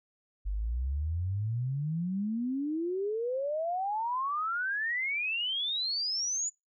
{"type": "exponential sweep", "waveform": "sine", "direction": "up", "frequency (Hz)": [47.01, 7050], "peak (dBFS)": -29, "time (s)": [0.45, 6.5], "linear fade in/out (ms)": 20, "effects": ["noise-tail reverb RT60 0.2 s tail -25 dB re dry"]}